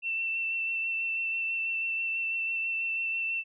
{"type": "tone with vibrato", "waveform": "sine", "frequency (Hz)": 2685, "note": "E7", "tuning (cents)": 31, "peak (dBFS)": -28, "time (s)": [0.02, 3.44], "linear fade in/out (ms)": 50, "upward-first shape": "sine", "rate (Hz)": 6.1, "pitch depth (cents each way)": 15, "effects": []}